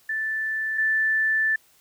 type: tone pair in turn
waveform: sine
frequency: 1760 / 1760 Hz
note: A6 / A6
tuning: 0 / 0 cents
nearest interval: unison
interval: 0 cents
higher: neither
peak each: -24 / -19 dBFS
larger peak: second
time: 0.09-0.78 / 0.78-1.56 s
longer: second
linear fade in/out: 5 ms
effects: white hiss -59 dBFS RMS until 1.8 s